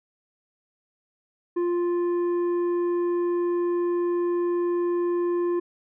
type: tone with tanh clipping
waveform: triangle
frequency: 349.2 Hz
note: F4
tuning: in tune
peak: -23 dBFS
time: 1.56-5.6 s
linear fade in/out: 10 ms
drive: 11 dB
effects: none